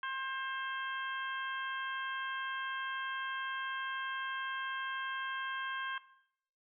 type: harmonic tone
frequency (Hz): 531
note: C5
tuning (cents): +25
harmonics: 2 / 3 / 4 / 5 / 6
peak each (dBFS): -39 / -39 / -51 / -50 / -47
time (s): 0.03-5.98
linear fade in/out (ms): 2
effects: noise-tail reverb RT60 0.7 s tail -17 dB re dry